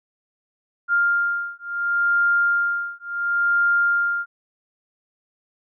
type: beating tone pair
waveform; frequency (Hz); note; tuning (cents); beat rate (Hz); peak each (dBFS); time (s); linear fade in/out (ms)
sine; 1400 / 1400.71; F6 / F6; +4 / +5; 0.71; -21; 0.88-4.26; 50
effects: none